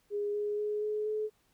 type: tone with pitch steps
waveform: sine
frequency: 411.3 / 415.6 / 419.9 / 424.3 / 428.8 Hz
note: G#4 / G#4 / G#4 / G#4 / A4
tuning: -17 / +1 / +19 / +37 / -45 cents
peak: -30 dBFS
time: 0.1-1.3 s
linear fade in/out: 50 ms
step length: 240 ms
effects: pink hiss -71 dBFS RMS until 1.53 s